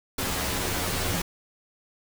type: noise with comb filter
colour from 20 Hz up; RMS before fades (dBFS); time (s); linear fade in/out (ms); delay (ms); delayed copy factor
pink; -28; 0.18-1.22; 5; 11; +1
effects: none